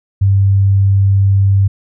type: tone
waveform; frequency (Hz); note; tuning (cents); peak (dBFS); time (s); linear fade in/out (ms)
sine; 98.2; G2; +4; -7; 0.21-1.68; 10
effects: none